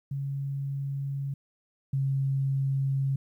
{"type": "tone pair in turn", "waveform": "sine", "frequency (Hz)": [138.59, 136.13], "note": ["C#3", "C#3"], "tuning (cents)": [0, -31], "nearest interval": "unison", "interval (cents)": 31, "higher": "first", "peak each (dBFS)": [-29, -24], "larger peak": "second", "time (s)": [[0.11, 1.34], [1.93, 3.16]], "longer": "neither", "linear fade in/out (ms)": 5, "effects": ["11-bit"]}